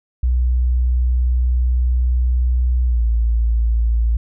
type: tone with pitch glide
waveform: sine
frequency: 61.74 to 56.94 Hz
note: B1 to A#1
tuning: 0 to -40 cents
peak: -13 dBFS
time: 0.23-4.17 s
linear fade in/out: 5 ms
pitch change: -140 cents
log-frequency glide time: 2.85-3.05 s
effects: none